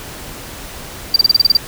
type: tone bursts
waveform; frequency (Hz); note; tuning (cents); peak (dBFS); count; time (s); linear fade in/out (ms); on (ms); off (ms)
triangle; 4699; D8; 0; -4; 9; 1.14-1.57; 5; 22; 29
effects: pink hiss -31 dBFS RMS until 1.67 s